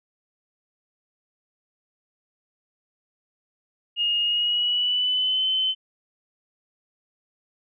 sine tone with pitch glide, 2853 to 3058 Hz, F7 to G7, +36 to -44 cents, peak -20 dBFS, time 3.96-5.75 s, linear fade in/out 50 ms, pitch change +120 cents, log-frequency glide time 4.22-5.45 s, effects none

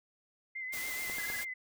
sine tone with vibrato, 2060 Hz, C7, 28 cents flat, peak -37 dBFS, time 0.55-1.54 s, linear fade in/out 10 ms, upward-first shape sine, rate 7 Hz, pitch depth 40 cents each way
white noise, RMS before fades -41 dBFS, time 0.72-1.45 s, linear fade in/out 20 ms
clicks, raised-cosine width 1 ms, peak -30 dBFS, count 3, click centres 1.098 / 1.184 / 1.301 s
triangle tone bursts, 1666 Hz, G#6, 5 cents sharp, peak -37 dBFS, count 5, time 1.18-1.413 s, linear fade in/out 5 ms, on 29 ms, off 22 ms
effects none

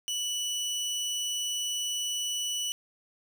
25% pulse tone, 2960 Hz, F#7, in tune, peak -26 dBFS, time 0.08-2.72 s, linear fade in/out 0 ms, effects none

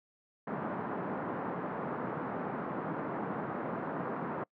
pink band-pass noise, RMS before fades -37 dBFS, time 0.47-4.44 s, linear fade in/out 5 ms, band 160 to 1400 Hz, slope 24 dB/octave, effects noise-tail reverb RT60 0.1 s tail -26 dB re dry

